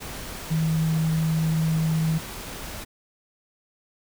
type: tone in noise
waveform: sine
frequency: 160 Hz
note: D#3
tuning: 49 cents sharp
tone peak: -20 dBFS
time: 0.5-2.19 s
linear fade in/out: 20 ms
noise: pink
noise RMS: -36 dBFS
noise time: 0-2.85 s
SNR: +13 dB
effects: none